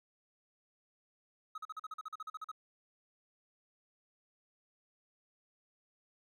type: tone bursts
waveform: triangle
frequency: 1273 Hz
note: D#6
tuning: 39 cents sharp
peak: -38 dBFS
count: 14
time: 1.55-2.516 s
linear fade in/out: 5 ms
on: 30 ms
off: 42 ms
effects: none